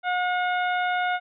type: harmonic tone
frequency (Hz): 722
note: F#5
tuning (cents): -43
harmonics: 1 / 2 / 3 / 4 / 5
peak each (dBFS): -24 / -27 / -33 / -40 / -39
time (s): 0.03-1.2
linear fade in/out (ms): 50
effects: none